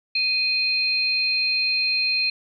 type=tone pair together; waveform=sine; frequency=2489 / 4186 Hz; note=D#7 / C8; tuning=0 / 0 cents; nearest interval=major sixth; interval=900 cents; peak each=-22 dBFS; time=0.15-2.3 s; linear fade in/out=5 ms; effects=none